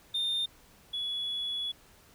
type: tone pair in turn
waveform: sine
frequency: 3625 / 3391 Hz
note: A#7 / G#7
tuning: -49 / +35 cents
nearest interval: minor second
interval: 116 cents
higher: first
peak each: -25 / -30 dBFS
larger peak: first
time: 0.14-0.46 / 0.93-1.72 s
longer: second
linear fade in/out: 10 ms
effects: tanh soft clip ceiling -27 dBFS + pink hiss -59 dBFS RMS until 2.14 s